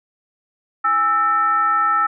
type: tone with frequency modulation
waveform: sine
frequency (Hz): 1318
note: E6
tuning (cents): -1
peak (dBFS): -14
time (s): 0.84-2.07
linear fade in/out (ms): 10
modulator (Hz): 495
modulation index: 0.56
effects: none

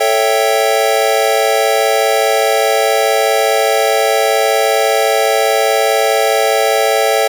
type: chord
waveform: square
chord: A dominant seventh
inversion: none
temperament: equal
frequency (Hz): 440 / 554.4 / 659.3 / 784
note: A4 / C#5 / E5 / G5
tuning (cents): 0 / 0 / 0 / 0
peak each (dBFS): -17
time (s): 0-7.28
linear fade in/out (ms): 10
effects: none

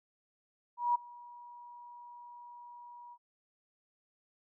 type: tone with ADSR envelope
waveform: sine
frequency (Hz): 962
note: B5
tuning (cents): -46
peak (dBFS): -24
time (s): 0.77-3.18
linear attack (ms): 180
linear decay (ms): 11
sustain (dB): -24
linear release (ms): 56
effects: none

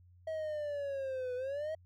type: linear two-way sweep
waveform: triangle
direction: down then up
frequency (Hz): 643 to 493.9 to 643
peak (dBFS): -33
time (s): 0.27-1.75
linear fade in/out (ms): 5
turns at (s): 1.35
effects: added 89 Hz sine -58 dBFS peak until 1.85 s

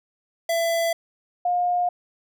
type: tone pair in turn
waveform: square / sine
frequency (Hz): 669 / 711.8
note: E5 / F5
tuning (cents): +25 / +33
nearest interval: minor second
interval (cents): 108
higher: second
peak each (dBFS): -21 / -19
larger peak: second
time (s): 0.49-0.93 / 1.45-1.89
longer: neither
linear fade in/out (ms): 5
effects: none

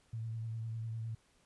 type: tone with vibrato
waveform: sine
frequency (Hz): 112.8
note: A2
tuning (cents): +44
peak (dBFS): -37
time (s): 0.13-1.15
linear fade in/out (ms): 5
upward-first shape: triangle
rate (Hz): 9.9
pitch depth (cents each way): 32
effects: pink hiss -70 dBFS RMS until 1.45 s + resampled to 24000 Hz

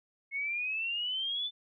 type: exponential sweep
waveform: sine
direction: up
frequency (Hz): 2176 to 3539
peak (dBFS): -31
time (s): 0.31-1.51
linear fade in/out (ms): 50
effects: none

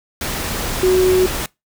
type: tone in noise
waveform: sine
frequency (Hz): 370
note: F#4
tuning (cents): 0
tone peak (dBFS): -10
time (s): 0.83-1.26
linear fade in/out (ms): 2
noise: pink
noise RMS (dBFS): -23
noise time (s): 0.21-1.46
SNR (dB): +10
effects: noise-tail reverb RT60 0.2 s tail -23 dB re dry

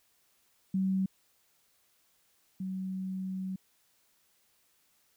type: tone pair in turn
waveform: sine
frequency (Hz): 190.3 / 188.44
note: F#3 / F#3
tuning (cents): +49 / +32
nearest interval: unison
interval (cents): 17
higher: first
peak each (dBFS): -26 / -33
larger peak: first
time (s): 0.74-1.06 / 2.6-3.56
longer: second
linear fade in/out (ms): 5
effects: white hiss -70 dBFS RMS until 5.16 s

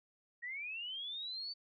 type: linear sweep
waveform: sine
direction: up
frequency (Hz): 1864.7 to 4569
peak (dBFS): -40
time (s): 0.42-1.54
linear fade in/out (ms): 20
effects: none

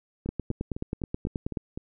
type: two click trains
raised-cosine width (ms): 3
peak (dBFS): -16 / -21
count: 13 / 7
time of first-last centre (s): 0.29-1.572 / 0.26-1.775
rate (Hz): 9.36 / 3.96
effects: none

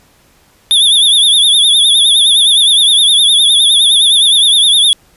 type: tone with vibrato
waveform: square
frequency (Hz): 3512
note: A7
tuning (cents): -4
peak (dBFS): -6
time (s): 0.71-4.93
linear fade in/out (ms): 0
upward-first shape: triangle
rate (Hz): 9.7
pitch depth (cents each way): 120
effects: pink hiss -49 dBFS RMS until 5.16 s + resampled to 32000 Hz

